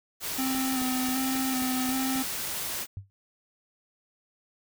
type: noise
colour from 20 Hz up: white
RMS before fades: -33 dBFS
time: 0.2-2.87 s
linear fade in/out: 50 ms
type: tone with vibrato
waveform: square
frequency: 259.6 Hz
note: C4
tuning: 13 cents flat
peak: -28 dBFS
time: 0.38-2.23 s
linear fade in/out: 10 ms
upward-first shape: square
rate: 1.3 Hz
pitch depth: 22 cents each way
type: click train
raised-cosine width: 2 ms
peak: -28 dBFS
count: 7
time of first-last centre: 0.55-2.159 s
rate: 3.73 Hz
type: tone with exponential decay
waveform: sine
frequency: 98 Hz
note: G2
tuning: in tune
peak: -30 dBFS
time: 2.97-3.1 s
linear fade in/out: 0 ms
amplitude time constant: 28 ms
effects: none